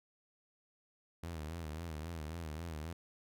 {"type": "tone with vibrato", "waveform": "sawtooth", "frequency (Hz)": 80.3, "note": "E2", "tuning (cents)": -45, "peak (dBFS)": -37, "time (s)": [1.23, 2.93], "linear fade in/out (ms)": 5, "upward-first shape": "sine", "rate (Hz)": 3.7, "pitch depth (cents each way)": 110, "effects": []}